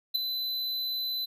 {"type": "tone with ADSR envelope", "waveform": "square", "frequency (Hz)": 4018, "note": "B7", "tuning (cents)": 29, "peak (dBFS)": -21, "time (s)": [0.14, 1.26], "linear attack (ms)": 17, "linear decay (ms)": 4, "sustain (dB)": -9, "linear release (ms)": 17, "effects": []}